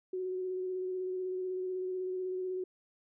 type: tone with vibrato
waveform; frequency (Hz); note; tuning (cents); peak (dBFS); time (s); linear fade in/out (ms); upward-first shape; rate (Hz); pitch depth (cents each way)
sine; 370; F#4; 0; -33; 0.13-2.64; 5; square; 16; 15
effects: none